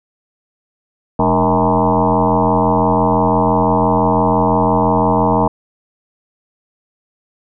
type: tone with frequency modulation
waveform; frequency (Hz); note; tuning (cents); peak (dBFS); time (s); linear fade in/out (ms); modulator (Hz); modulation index
sine; 554; C#5; -1; -10; 1.19-5.48; 5; 85.9; 5.3
effects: none